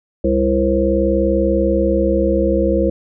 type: harmonic tone with a mistuned harmonic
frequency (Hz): 66.9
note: C2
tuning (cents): +39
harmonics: 1 / 3 / 5 / 7 / 8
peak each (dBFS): -20 / -20 / -18 / -21 / -18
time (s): 0.24-2.9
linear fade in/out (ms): 5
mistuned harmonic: 7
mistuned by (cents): +24
effects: none